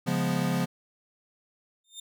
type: chord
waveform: square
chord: C# dominant seventh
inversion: none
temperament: equal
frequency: 138.59 / 174.61 / 207.7 / 246.9 Hz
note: C#3 / E#3 / G#3 / B3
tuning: 0 / 0 / 0 / 0 cents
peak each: -32 / -29 / -34 / -32 dBFS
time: 0.06-0.66 s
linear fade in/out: 20 ms
type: tone with exponential growth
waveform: 25% pulse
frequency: 3627 Hz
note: A#7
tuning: 48 cents flat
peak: -32 dBFS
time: 1.84-2 s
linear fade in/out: 5 ms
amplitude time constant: 34 ms
effects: none